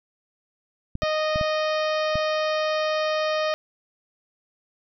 clicks, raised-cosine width 5 ms, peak -17 dBFS, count 5, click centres 0.954 / 1.033 / 1.359 / 1.412 / 2.156 s
harmonic tone, 619 Hz, D#5, 9 cents flat, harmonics 1 / 2 / 3 / 4 / 5 / 6 / 7 / 8 / 9, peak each -23 / -29 / -33 / -35 / -37 / -39 / -40 / -41 / -42 dBFS, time 1.02-3.54 s, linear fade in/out 0 ms
effects none

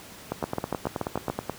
two click trains, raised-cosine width 1 ms, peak -13 / -12 dBFS, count 12 / 7, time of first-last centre 0.32-1.496 / 0.44-1.3 s, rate 9.35 / 6.98 Hz, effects pink hiss -45 dBFS RMS until 1.58 s + high-pass 80 Hz 12 dB/octave

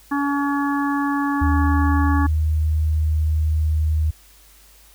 harmonic tone, 283.2 Hz, C#4, 37 cents sharp, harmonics 1 / 3 / 4 / 5 / 6, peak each -20 / -27 / -26 / -36 / -29 dBFS, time 0.11-2.27 s, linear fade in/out 10 ms
sine tone, 77.78 Hz, D#2, in tune, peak -16 dBFS, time 1.41-4.11 s, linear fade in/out 10 ms
effects added 50 Hz sine -51 dBFS peak until 4.94 s + white hiss -51 dBFS RMS until 4.94 s

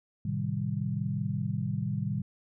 sine chord, A half-diminished seventh, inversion none, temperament equal, 110 / 130.81 / 155.56 / 196 Hz, A2 / C3 / Eb3 / G3, 0 / 0 / 0 / 0 cents, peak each -34 dBFS, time 0.25-2.22 s, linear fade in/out 5 ms, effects none

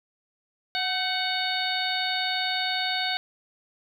harmonic tone with a mistuned harmonic, 739 Hz, F#5, 2 cents flat, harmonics 1 / 2 / 3 / 4 / 5 / 6, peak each -31 / -32 / -33 / -35 / -30 / -32 dBFS, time 0.75-3.17 s, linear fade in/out 0 ms, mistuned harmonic 2, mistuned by +58 cents, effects 9-bit

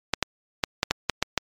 clicks, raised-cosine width 0.2 ms, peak -3 dBFS, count 8, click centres 0.137 / 0.227 / 0.638 / 0.831 / 0.91 / 1.097 / 1.226 / 1.377 s, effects MP3 96 kbps

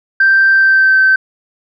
sine tone with pitch glide, 1568 to 1544.6 Hz, G6 to G6, 0 to -26 cents, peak -5 dBFS, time 0.2-1.16 s, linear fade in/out 5 ms, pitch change -26 cents, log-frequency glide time 0.53-0.99 s, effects tanh soft clip ceiling -2 dBFS

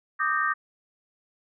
sine chord, Eb major seventh, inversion third, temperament equal with one note detuned, 1174.7 / 1244.5 / 1568 / 1839 Hz, D6 / Eb6 / G6 / Bb6, 0 / 0 / 0 / -24 cents, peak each -28 dBFS, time 0.19-0.54 s, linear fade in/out 20 ms, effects none

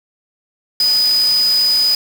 sine tone in noise, 4978 Hz, D#8, in tune, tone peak -11 dBFS, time 0.8-1.95 s, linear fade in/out 2 ms, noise white, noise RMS -27 dBFS, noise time 0.8-1.95 s, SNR +13 dB, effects none

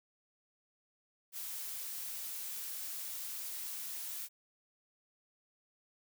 blue noise, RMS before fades -42 dBFS, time 1.32-4.29 s, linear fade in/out 50 ms, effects none

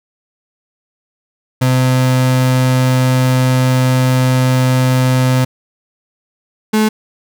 35% pulse tone pair in turn, 128.4 / 215.9 Hz, C3 / A3, -32 / -33 cents, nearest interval major sixth, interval 899 cents, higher second, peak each -8 dBFS, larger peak neither, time 1.61-5.45 / 6.73-6.89 s, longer first, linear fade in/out 10 ms, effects none

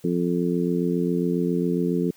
harmonic tone, 87.31 Hz, F2, in tune, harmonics 2 / 3 / 4 / 5, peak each -24 / -26 / -27 / -28 dBFS, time 0.04-2.11 s, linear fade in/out 5 ms, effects white hiss -56 dBFS RMS until 2.16 s

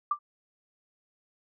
sine tone with exponential decay, 1180 Hz, D6, 8 cents sharp, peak -20 dBFS, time 0.11-0.19 s, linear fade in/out 5 ms, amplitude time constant 17 ms, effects none

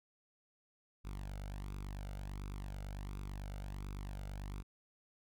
sawtooth tone with flanger, 49 Hz, G1, in tune, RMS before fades -44 dBFS, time 1.04-4.63 s, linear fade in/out 20 ms, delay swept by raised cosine 0.81 to 1.41 ms, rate 1.4 Hz, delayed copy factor +0.65, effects none

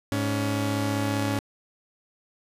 sawtooth tone pair together, 105.47 / 281.1 Hz, G#2 / C#4, +27 / +24 cents, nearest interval octave + perfect fourth, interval 1697 cents, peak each -23 dBFS, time 0.12-1.39 s, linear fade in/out 0 ms, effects resampled to 32000 Hz

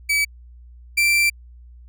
40% pulse tone pair in turn, 2290 / 2350 Hz, D7 / D7, -44 / +1 cents, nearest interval unison, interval 45 cents, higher second, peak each -16 / -14 dBFS, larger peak second, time 0.09-0.25 / 0.97-1.3 s, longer second, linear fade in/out 10 ms, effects added 60 Hz sine -41 dBFS peak until 1.88 s

